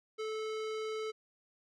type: tone with low-pass filter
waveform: square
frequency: 435.9 Hz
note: A4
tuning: 16 cents flat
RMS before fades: -38 dBFS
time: 0.18-1.12 s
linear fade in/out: 20 ms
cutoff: 5000 Hz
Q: 0.88
effects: none